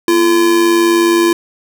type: tone with amplitude modulation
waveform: square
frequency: 340.9 Hz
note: F4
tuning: 42 cents flat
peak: -7 dBFS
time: 0.08-1.33 s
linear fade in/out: 2 ms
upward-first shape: sine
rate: 99.3 Hz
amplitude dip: 45%
effects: none